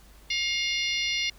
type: harmonic tone with a mistuned harmonic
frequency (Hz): 705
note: F5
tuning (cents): +16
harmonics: 3 / 4 / 5 / 6 / 7 / 8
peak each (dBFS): -29 / -31 / -33 / -35 / -36 / -37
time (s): 0.3-1.3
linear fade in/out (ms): 5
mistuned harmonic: 3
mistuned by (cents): +21
effects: added 50 Hz sine -52 dBFS peak until 1.38 s + pink hiss -56 dBFS RMS until 1.38 s